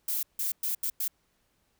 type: noise bursts at uneven times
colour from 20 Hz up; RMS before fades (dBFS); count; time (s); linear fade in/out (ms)
violet; -30; 5; 0.08-0.23 / 0.39-0.52 / 0.63-0.75 / 0.83-0.9 / 1-1.08; 5
effects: pink hiss -72 dBFS RMS until 1.79 s